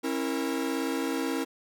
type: chord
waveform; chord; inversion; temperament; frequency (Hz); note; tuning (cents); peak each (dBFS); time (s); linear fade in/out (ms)
45% pulse; A# diminished; first; equal with one note detuned; 271.3 / 329.6 / 466.2; C#4 / E4 / A#4; -37 / 0 / 0; -31 / -32 / -34; 0.03-1.45; 20
effects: none